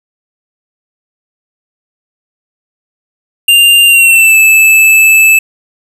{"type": "tone with pitch glide", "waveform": "square", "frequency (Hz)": [2794, 2622], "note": ["F7", "E7"], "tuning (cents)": [0, -10], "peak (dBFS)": -3, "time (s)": [3.48, 5.39], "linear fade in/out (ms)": 5, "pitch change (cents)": -110, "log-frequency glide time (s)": [3.86, 4.37], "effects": []}